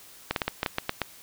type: clicks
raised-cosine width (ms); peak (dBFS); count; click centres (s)
0.3; -9; 9; 0.31 / 0.362 / 0.418 / 0.48 / 0.631 / 0.662 / 0.784 / 0.894 / 1.017
effects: white hiss -50 dBFS RMS until 1.22 s